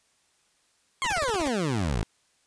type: exponential sweep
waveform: 20% pulse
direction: down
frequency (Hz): 1108.7 to 48.97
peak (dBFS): -20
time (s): 1.02-2.03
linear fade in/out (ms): 0
type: noise bursts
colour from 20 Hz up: pink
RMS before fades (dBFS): -34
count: 8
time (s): 1.04-1.482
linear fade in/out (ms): 5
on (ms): 29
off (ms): 30
effects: white hiss -67 dBFS RMS until 2.46 s + resampled to 22050 Hz